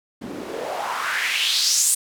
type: noise with band-pass filter sweep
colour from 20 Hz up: white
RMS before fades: -23 dBFS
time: 0.21-1.95 s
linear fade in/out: 10 ms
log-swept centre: 220 to 9100 Hz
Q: 3.5
effects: none